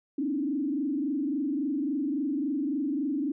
sine tone with frequency modulation, 286.8 Hz, D4, 41 cents flat, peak -26 dBFS, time 0.18-3.32 s, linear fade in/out 5 ms, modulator 23.6 Hz, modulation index 1.3, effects none

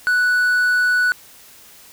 triangle tone with quantisation, 1480 Hz, F#6, in tune, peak -12 dBFS, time 0.07-1.12 s, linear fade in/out 0 ms, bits 7, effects white hiss -45 dBFS RMS until 1.92 s

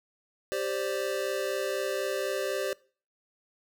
square chord, G suspended fourth, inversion none, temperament equal, 392 / 523.3 / 587.3 Hz, G4 / C5 / D5, 0 / 0 / 0 cents, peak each -34 / -34 / -34 dBFS, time 0.52-2.73 s, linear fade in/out 0 ms, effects noise-tail reverb RT60 0.4 s tail -22 dB re dry

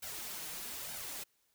white noise with flanger, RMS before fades -43 dBFS, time 0.02-1.24 s, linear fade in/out 10 ms, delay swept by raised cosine 1.3 to 6.5 ms, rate 1.1 Hz, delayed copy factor +0.6, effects white hiss -75 dBFS RMS until 1.54 s

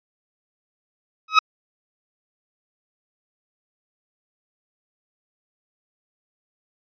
sawtooth tone with exponential growth, 1275 Hz, D#6, 42 cents sharp, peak -3 dBFS, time 1.28-1.39 s, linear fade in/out 5 ms, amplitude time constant 22 ms, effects resampled to 11025 Hz

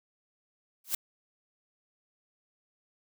blue noise with exponential growth, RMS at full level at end -24 dBFS, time 0.84-0.95 s, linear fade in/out 5 ms, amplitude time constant 23 ms, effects none

